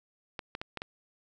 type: clicks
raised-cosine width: 0.3 ms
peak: -20 dBFS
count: 5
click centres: 0.392 / 0.551 / 0.615 / 0.773 / 0.819 s
effects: none